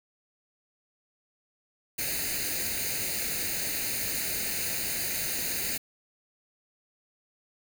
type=noise with comb filter; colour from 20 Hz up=white; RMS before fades=-31 dBFS; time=1.98-5.78 s; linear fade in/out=10 ms; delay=0.45 ms; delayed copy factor=+0.75; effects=none